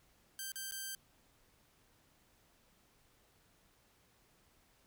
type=tone with dropouts; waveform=5% pulse; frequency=1568 Hz; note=G6; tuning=in tune; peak=-30 dBFS; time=0.39-0.95 s; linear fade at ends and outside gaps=1 ms; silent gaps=0.519-0.557 / 0.711-0.721 s; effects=pink hiss -70 dBFS RMS until 4.86 s